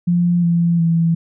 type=tone with pitch steps; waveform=sine; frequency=174.4 / 170.22 / 166.14 Hz; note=F3 / F3 / E3; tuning=-2 / -44 / +14 cents; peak=-12 dBFS; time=0.07-1.15 s; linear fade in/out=10 ms; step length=360 ms; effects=none